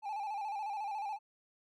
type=tone with vibrato; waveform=triangle; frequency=830.6 Hz; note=G#5; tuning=in tune; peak=-34 dBFS; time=0.02-1.19 s; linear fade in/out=50 ms; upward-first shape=square; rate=14 Hz; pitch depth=68 cents each way; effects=none